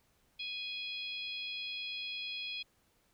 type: harmonic tone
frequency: 831 Hz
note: G#5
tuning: 1 cent sharp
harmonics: 3 / 4 / 5 / 6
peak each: -42 / -41 / -46 / -52 dBFS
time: 0.39-2.63 s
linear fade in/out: 10 ms
effects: pink hiss -72 dBFS RMS until 3.13 s